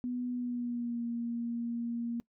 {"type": "tone with pitch glide", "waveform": "sine", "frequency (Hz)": [246.8, 235], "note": ["B3", "A#3"], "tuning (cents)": [-1, 14], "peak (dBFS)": -32, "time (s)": [0.04, 2.2], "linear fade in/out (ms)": 0, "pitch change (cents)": -85, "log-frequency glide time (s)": [0.32, 1.04], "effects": ["noise-tail reverb RT60 0.1 s tail -22 dB re dry"]}